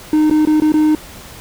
triangle tone with dropouts, 307.2 Hz, D#4, 22 cents flat, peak -7 dBFS, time 0.13-0.95 s, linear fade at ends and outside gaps 2 ms, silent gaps 0.299-0.31 / 0.452-0.472 / 0.601-0.62 / 0.721-0.74 s, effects pink hiss -36 dBFS RMS until 1.4 s

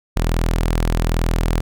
sawtooth tone, 41.2 Hz, E1, in tune, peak -12 dBFS, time 0.16-1.61 s, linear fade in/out 10 ms, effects none

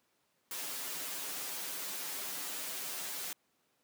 white noise with comb filter, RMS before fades -40 dBFS, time 0.51-3.33 s, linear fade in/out 2 ms, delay 8.8 ms, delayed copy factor -0.9, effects pink hiss -75 dBFS RMS until 3.83 s + high-pass 200 Hz 12 dB/octave

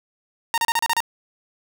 sawtooth tone bursts, 924 Hz, A#5, 16 cents flat, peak -14 dBFS, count 7, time 0.54-1.004 s, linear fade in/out 0 ms, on 38 ms, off 33 ms, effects none

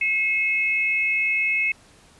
sine tone pair together, 2164 / 2574 Hz, C#7 / E7, -42 / -42 cents, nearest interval minor third, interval 300 cents, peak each -22 dBFS, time 0.01-1.72 s, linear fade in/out 5 ms, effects pink hiss -53 dBFS RMS until 2.19 s + resampled to 24000 Hz

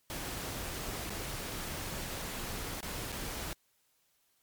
pink noise with dropouts, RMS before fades -39 dBFS, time 0.1-3.53 s, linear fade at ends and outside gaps 0 ms, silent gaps 1.096-1.103 / 2.806-2.829 / 3.119-3.125 s, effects white hiss -73 dBFS RMS until 4.42 s + MP3 96 kbps

